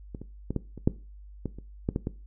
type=clicks; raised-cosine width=3 ms; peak=-24 / -26 / -17 / -14 / -27 / -7 / -17 / -29 / -13 / -14 / -16 dBFS; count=11; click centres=0.148 / 0.216 / 0.506 / 0.563 / 0.777 / 0.875 / 1.457 / 1.586 / 1.889 / 1.961 / 2.071 s; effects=noise-tail reverb RT60 0.3 s tail -18 dB re dry + added 50 Hz sine -44 dBFS peak until 2.26 s